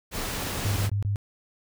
pink noise, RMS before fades -31 dBFS, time 0.11-0.9 s, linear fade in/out 50 ms
sine tone bursts, 101.3 Hz, G#2, 43 cents flat, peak -23 dBFS, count 4, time 0.65-1.159 s, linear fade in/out 0 ms, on 110 ms, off 23 ms
effects none

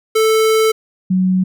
square / sine tone pair in turn, 440 / 185.64 Hz, A4 / F#3, 0 / +6 cents, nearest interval octave + minor third, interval 1494 cents, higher first, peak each -11 dBFS, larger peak neither, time 0.15-0.72 / 1.1-1.44 s, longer first, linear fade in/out 10 ms, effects none

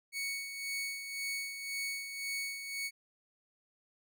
sawtooth tone with tremolo, 2224 Hz, C#7, 5 cents sharp, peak -31 dBFS, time 0.12-2.91 s, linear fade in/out 50 ms, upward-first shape sine, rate 1.9 Hz, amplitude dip 55%, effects none

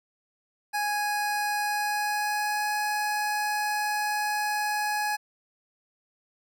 25% pulse tone with pitch glide, 830.6 to 838.8 Hz, G#5 to G#5, 0 to +17 cents, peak -22 dBFS, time 0.73-5.17 s, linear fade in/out 20 ms, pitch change +17 cents, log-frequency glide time 1.61-2.69 s, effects none

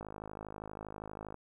click train, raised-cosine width 1 ms, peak -29 dBFS, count 71, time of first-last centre 0.01-1.343 s, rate 52.5 Hz, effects 11-bit

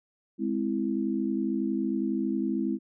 sine chord, Ab augmented, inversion none, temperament equal with one note detuned, 207.7 / 260.1 / 329.6 Hz, Ab3 / C4 / E4, 0 / -10 / 0 cents, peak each -30 dBFS, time 0.38-2.79 s, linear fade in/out 50 ms, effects none

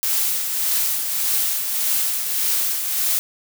blue noise with tremolo, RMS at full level -19 dBFS, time 0.03-3.19 s, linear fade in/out 0 ms, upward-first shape triangle, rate 1.7 Hz, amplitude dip 50%, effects none

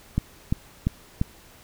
click train, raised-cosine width 5 ms, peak -9 dBFS, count 4, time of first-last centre 0.18-1.214 s, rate 2.9 Hz, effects pink hiss -51 dBFS RMS until 1.63 s

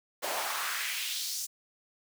pink noise with high-pass filter sweep, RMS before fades -34 dBFS, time 0.22-1.47 s, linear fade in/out 20 ms, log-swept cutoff 540 to 6700 Hz, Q 2, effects none

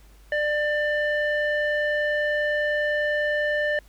square tone with low-pass filter, 595 Hz, D5, 22 cents sharp, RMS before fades -24 dBFS, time 0.32-3.79 s, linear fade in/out 2 ms, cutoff 2100 Hz, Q 5.2, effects added 50 Hz sine -49 dBFS peak until 3.88 s + pink hiss -58 dBFS RMS until 3.88 s

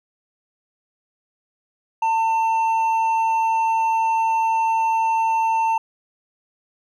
sine tone with hard clipping, 898 Hz, A5, 35 cents sharp, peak -18 dBFS, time 2.02-5.78 s, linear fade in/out 5 ms, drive 4 dB, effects none

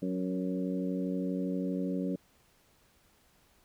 harmonic tone with a mistuned harmonic, 92.5 Hz, F#2, in tune, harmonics 2 / 3 / 4 / 5 / 6, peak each -33 / -34 / -42 / -41 / -42 dBFS, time 0.02-2.16 s, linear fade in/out 5 ms, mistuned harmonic 5, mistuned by +17 cents, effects pink hiss -66 dBFS RMS until 3.64 s

